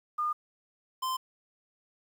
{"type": "tone pair in turn", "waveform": ["sine", "square"], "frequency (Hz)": [1215, 1037.1], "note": ["D#6", "C6"], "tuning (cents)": [-42, -16], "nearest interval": "minor third", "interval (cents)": 274, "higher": "first", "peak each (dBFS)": [-27, -30], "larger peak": "first", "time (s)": [[0.18, 0.33], [1.02, 1.17]], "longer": "neither", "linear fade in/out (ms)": 10, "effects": ["10-bit"]}